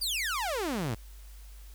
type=exponential sweep; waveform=sawtooth; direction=down; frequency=4957 to 101.2 Hz; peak=-26 dBFS; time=0.01-0.95 s; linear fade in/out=10 ms; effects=added 50 Hz sine -45 dBFS peak until 1.74 s + white hiss -58 dBFS RMS until 1.74 s